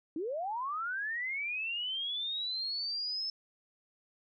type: linear sweep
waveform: sine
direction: up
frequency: 292.4 to 5274 Hz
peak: -33 dBFS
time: 0.16-3.3 s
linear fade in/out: 2 ms
effects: none